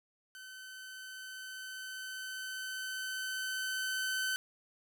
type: tone with level ramp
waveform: sawtooth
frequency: 1525 Hz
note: G6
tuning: 48 cents flat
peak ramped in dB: -44 to -28 dBFS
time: 0.35-4.36 s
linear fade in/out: 0 ms
effects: none